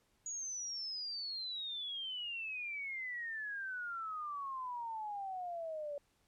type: exponential sweep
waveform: sine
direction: down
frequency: 6810 to 568 Hz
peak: -39 dBFS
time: 0.26-5.98 s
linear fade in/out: 2 ms
effects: pink hiss -75 dBFS RMS until 6.27 s + low-pass 12000 Hz 12 dB/octave